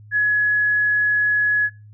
sine tone, 1688 Hz, G#6, 28 cents sharp, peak -15 dBFS, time 0.11-1.7 s, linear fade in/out 50 ms, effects noise-tail reverb RT60 0.3 s tail -26 dB re dry + added 105 Hz sine -41 dBFS peak until 1.93 s

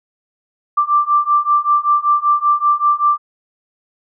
sine beating tone pair, 1174.7 / 1179.9 Hz, D6 / D6, 0 / +8 cents, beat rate 5.2 Hz, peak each -15 / -14 dBFS, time 0.77-3.18 s, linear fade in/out 10 ms, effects none

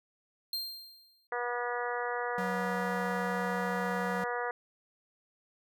45% pulse tone with exponential decay, 4186 Hz, C8, in tune, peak -30 dBFS, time 0.53-1.27 s, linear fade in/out 2 ms, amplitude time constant 160 ms
harmonic tone, 242.4 Hz, B3, 32 cents flat, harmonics 2 / 3 / 4 / 5 / 6 / 7 / 8, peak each -36 / -38 / -39 / -40 / -41 / -41 / -42 dBFS, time 1.32-4.51 s, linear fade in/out 2 ms
square tone, 186.2 Hz, F#3, 11 cents sharp, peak -36 dBFS, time 2.38-4.24 s, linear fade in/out 2 ms
effects none

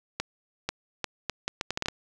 accelerating click train, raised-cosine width 0.2 ms, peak -11 dBFS, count 11, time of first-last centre 0.2-1.884 s, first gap 490 ms, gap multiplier 0.72, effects none

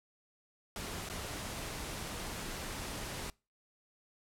pink noise with dropouts, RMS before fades -41 dBFS, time 0.76-3.3 s, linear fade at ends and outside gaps 1 ms, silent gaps 1.089-1.098 s, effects noise-tail reverb RT60 0.3 s tail -25 dB re dry + low-pass 12000 Hz 12 dB/octave

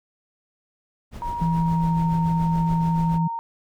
brown noise with tremolo, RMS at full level -31 dBFS, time 1.11-3.2 s, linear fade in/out 50 ms, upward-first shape sine, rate 7 Hz, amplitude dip 60%
sine tone with pitch glide, 947 to 923.2 Hz, A#5 to A#5, +27 to -17 cents, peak -26 dBFS, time 1.22-3.39 s, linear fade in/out 0 ms, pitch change -44 cents, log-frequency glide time 1.58-2.05 s
sine tone, 166.1 Hz, E3, 13 cents sharp, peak -19 dBFS, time 1.41-3.28 s, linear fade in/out 10 ms
effects none

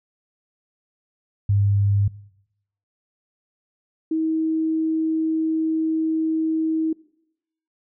sine tone pair in turn, 100.7 / 319.1 Hz, G2 / D#4, +47 / +44 cents, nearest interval octave + minor sixth, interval 1997 cents, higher second, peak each -15 / -19 dBFS, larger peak first, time 1.49-2.08 / 4.11-6.93 s, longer second, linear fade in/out 5 ms, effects noise-tail reverb RT60 0.8 s tail -22 dB re dry

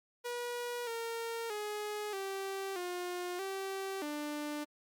sawtooth tone with pitch steps, 483.3 / 460.5 / 419.3 / 388.8 / 356.6 / 387.1 / 296.6 Hz, B4 / A#4 / G#4 / G4 / F4 / G4 / D4, -38 / -21 / +17 / -14 / +36 / -22 / +17 cents, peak -33 dBFS, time 0.24-4.65 s, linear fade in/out 20 ms, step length 630 ms, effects Opus 48 kbps

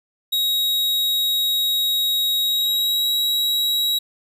45% pulse tone with pitch glide, 3800 to 3860 Hz, A#7 to B7, +33 to -40 cents, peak -17 dBFS, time 0.32-3.99 s, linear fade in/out 10 ms, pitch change +27 cents, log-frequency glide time 2.42-3.11 s, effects none

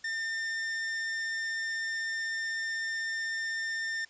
45% pulse tone, 1804 Hz, A6, 43 cents sharp, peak -31 dBFS, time 0.04-4.05 s, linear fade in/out 5 ms, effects white hiss -59 dBFS RMS until 4.09 s + resampled to 16000 Hz

